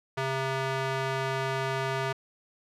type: tone with band-pass filter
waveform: square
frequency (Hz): 133.6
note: C3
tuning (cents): +36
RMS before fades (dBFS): -30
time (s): 0.17-2.13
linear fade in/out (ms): 10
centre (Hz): 1300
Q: 0.58
effects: none